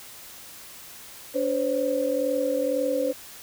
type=tone cluster; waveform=sine; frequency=287.6 / 514 / 556 Hz; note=D4 / C5 / C#5; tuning=-36 / -31 / +5 cents; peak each=-29 / -24 / -29 dBFS; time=1.34-3.13 s; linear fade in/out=20 ms; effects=white hiss -44 dBFS RMS until 3.42 s